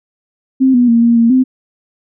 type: tone with pitch steps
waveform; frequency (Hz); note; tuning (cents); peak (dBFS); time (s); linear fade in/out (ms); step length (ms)
sine; 263.1 / 244.5 / 232.3 / 234.5 / 231.3 / 258.2; C4 / B3 / A#3 / A#3 / A#3 / C4; +10 / -17 / -6 / +11 / -13 / -23; -6; 0.6-1.44; 20; 140
effects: none